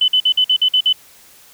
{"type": "tone bursts", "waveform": "sine", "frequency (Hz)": 3016, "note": "F#7", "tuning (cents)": 32, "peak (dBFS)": -10, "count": 8, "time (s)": [0.01, 0.928], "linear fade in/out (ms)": 5, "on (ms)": 71, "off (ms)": 50, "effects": ["white hiss -46 dBFS RMS until 1.53 s"]}